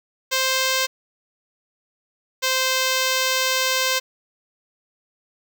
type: tone pair in turn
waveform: 5% pulse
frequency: 523.3 / 520 Hz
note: C5 / C5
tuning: 0 / -11 cents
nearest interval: unison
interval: 11 cents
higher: first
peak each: -7 dBFS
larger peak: neither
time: 0.31-0.87 / 2.42-4 s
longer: second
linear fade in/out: 20 ms
effects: none